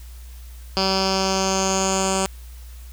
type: tone with low-pass filter sweep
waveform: 10% pulse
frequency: 191.3 Hz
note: G3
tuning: 42 cents flat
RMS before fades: -21 dBFS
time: 0.77-2.26 s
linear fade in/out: 0 ms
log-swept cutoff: 4900 to 7800 Hz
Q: 6.3
effects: added 60 Hz sine -36 dBFS peak until 2.92 s + white hiss -50 dBFS RMS until 2.92 s